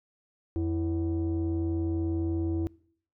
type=tone pair together; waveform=sine; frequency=85.79 / 329.1 Hz; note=F2 / E4; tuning=-30 / -3 cents; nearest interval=octave + major seventh; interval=2327 cents; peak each=-27 dBFS; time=0.56-2.67 s; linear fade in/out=0 ms; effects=noise-tail reverb RT60 0.6 s tail -24 dB re dry + tanh soft clip ceiling -23 dBFS